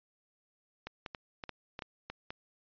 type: clicks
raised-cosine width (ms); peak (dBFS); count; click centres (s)
0.3; -24; 9; 0.87 / 1.062 / 1.148 / 1.438 / 1.493 / 1.791 / 1.822 / 2.1 / 2.305
effects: resampled to 11025 Hz